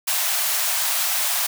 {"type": "high-pass noise", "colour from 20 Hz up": "white", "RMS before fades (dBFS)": -22, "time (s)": [0.07, 1.47], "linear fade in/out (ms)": 10, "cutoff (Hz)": 590, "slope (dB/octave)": 96, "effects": []}